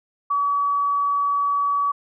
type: tone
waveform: sine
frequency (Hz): 1139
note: C#6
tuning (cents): +47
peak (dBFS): -18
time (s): 0.3-1.92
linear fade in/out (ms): 10
effects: none